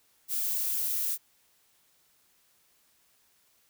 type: noise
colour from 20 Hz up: violet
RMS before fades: -30 dBFS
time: 0.28-1.18 s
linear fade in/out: 50 ms
effects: white hiss -67 dBFS RMS until 3.69 s